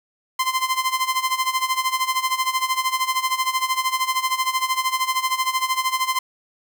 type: tone with tremolo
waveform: sawtooth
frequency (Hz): 1038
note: C6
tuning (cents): -14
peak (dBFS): -13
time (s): 0.39-6.19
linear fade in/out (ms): 5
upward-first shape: sine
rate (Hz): 13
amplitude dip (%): 80
effects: 8-bit